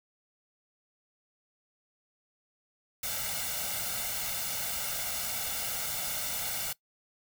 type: noise with comb filter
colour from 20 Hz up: white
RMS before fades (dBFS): -34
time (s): 3.03-6.73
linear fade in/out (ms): 5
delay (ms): 1.4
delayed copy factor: +0.75
effects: noise-tail reverb RT60 0.1 s tail -20 dB re dry